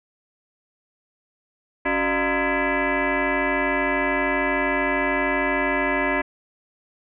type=tone with frequency modulation; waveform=sine; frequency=698.5 Hz; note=F5; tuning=in tune; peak=-19 dBFS; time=1.85-6.22 s; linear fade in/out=10 ms; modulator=326 Hz; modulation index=4.8; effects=none